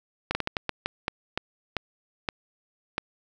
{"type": "slowing click train", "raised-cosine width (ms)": 0.3, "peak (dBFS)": -10, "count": 12, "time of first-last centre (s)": [0.31, 2.981], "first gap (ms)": 40, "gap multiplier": 1.33, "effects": []}